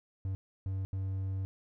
triangle tone bursts at uneven times, 95.8 Hz, G2, 39 cents flat, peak -30 dBFS, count 3, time 0.25-0.35 / 0.66-0.85 / 0.93-1.45 s, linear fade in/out 0 ms, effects none

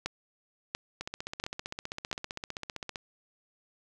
two click trains, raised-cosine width 0.2 ms, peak -14 / -19 dBFS, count 4 / 31, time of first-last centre 0.06-2.129 / 1.01-2.958 s, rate 1.45 / 15.4 Hz, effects none

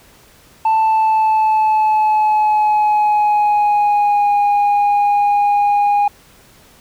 sine tone with pitch glide, 883 to 819.1 Hz, A5 to G#5, +6 to -24 cents, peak -8 dBFS, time 0.65-6.08 s, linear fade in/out 5 ms, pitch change -130 cents, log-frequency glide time 0.76-4.35 s, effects tanh soft clip ceiling -10 dBFS + pink hiss -47 dBFS RMS until 6.8 s

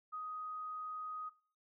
sine tone, 1251 Hz, D#6, 9 cents sharp, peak -40 dBFS, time 0.12-1.3 s, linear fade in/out 20 ms, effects noise-tail reverb RT60 0.4 s tail -18 dB re dry

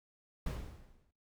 brown noise with exponential decay, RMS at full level -34 dBFS, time 0.46-1.11 s, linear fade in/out 5 ms, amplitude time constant 140 ms, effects noise-tail reverb RT60 0.3 s tail -20 dB re dry

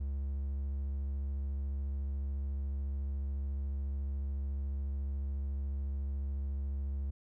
triangle tone with vibrato, 69.1 Hz, C#2, 5 cents flat, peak -31 dBFS, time 0-7.11 s, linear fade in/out 10 ms, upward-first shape sine, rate 14 Hz, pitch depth 18 cents each way, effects none

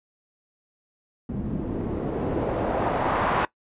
white noise with low-pass filter sweep, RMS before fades -26 dBFS, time 1.29-3.45 s, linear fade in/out 2 ms, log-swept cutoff 210 to 1200 Hz, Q 1.4, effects noise-tail reverb RT60 0.1 s tail -19 dB re dry + resampled to 8000 Hz

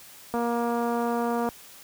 click train, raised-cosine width 1 ms, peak -15 dBFS, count 272, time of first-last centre 0.34-1.488 s, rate 236 Hz, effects white hiss -48 dBFS RMS until 1.83 s + high-pass 60 Hz 12 dB/octave

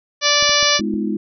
harmonic tone, 584 Hz, D5, 10 cents flat, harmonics 1 / 2 / 3 / 4 / 5 / 6 / 7 / 8 / 9 / 10, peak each -22 / -22 / -22 / -22 / -22 / -22 / -22 / -22 / -22 / -22 dBFS, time 0.21-0.81 s, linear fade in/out 50 ms
clicks, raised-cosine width 3 ms, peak -21 dBFS, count 5, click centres 0.426 / 0.494 / 0.628 / 0.797 / 0.94 s
sine chord, F half-diminished seventh, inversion first, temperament just, 209.5 / 251.4 / 314.3 / 349.2 Hz, Ab3 / Cb4 / Eb4 / F4, +15 / +31 / +18 / 0 cents, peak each -21 / -27 / -24 / -27 dBFS, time 0.79-1.17 s, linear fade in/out 5 ms
effects none

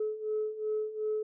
sine beating tone pair, 427.9 / 430.6 Hz, A4 / A4, -48 / -37 cents, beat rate 2.7 Hz, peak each -35 / -31 dBFS, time 0-1.23 s, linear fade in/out 5 ms, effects tanh soft clip ceiling -24 dBFS

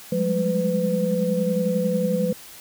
sine tone cluster, 178.2 / 198.9 / 209.8 / 502 Hz, F3 / G3 / G#3 / B4, +35 / +25 / +18 / +28 cents, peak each -24 / -28 / -27 / -23 dBFS, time 0.12-2.33 s, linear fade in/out 5 ms, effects white hiss -43 dBFS RMS until 2.6 s

